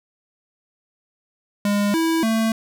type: tone with pitch steps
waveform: square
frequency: 204 / 327 / 223.5 Hz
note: G#3 / E4 / A3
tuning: -31 / -14 / +27 cents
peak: -18 dBFS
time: 1.65-2.52 s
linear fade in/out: 2 ms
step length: 290 ms
effects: none